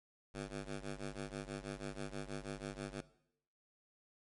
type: ring-modulated tone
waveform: 10% pulse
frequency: 99.2 Hz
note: G2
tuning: 21 cents sharp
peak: -31 dBFS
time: 0.34-3.01 s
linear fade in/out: 5 ms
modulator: 52.7 Hz
effects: noise-tail reverb RT60 0.7 s tail -17 dB re dry + MP3 48 kbps